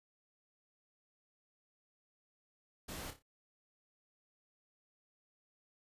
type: noise with echo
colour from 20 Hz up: pink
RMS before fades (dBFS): -45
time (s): 2.88-3.11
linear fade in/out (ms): 10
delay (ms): 29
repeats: 4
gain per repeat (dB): -8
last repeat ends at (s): 3.226
effects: resampled to 32000 Hz